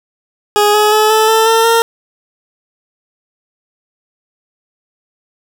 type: tone with pitch steps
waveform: 20% pulse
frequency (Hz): 415.3 / 422.3 / 429.4 / 436.7 / 444.1 / 451.6 / 459.2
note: G#4 / G#4 / A4 / A4 / A4 / A4 / A#4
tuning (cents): 0 / +29 / -42 / -13 / +16 / +45 / -26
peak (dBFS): -3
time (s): 0.56-1.82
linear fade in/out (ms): 0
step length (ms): 180
effects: none